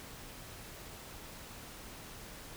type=silence; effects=pink hiss -49 dBFS RMS until 2.56 s